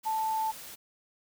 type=tone in noise; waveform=sine; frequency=880 Hz; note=A5; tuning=in tune; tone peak=-27 dBFS; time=0.05-0.52 s; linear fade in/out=20 ms; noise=white; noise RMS=-45 dBFS; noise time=0.03-0.76 s; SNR=+15 dB; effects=none